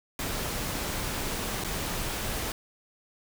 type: noise with dropouts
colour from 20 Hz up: pink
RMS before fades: -32 dBFS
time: 0.19-2.52 s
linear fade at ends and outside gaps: 2 ms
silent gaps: 1.639-1.645 s
effects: none